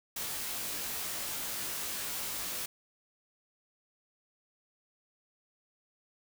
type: noise with comb filter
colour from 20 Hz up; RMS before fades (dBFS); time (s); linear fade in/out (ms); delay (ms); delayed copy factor
white; -37; 0.16-2.66; 5; 19; -0.85
effects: none